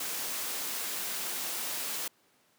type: noise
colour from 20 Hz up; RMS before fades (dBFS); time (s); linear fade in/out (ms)
white; -35; 0-2.08; 5
effects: pink hiss -67 dBFS RMS until 2.58 s + high-pass 200 Hz 12 dB/octave